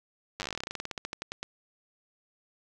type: slowing click train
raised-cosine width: 0.2 ms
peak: -17 dBFS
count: 26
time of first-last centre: 0.4-1.43 s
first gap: 9 ms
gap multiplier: 1.11
effects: none